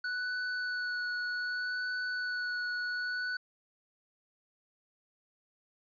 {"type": "tone with vibrato", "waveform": "square", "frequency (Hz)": 1480, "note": "F#6", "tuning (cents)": 0, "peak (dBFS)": -33, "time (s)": [0.04, 3.37], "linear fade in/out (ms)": 5, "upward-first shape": "sine", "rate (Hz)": 0.65, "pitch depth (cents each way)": 14, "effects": ["resampled to 11025 Hz"]}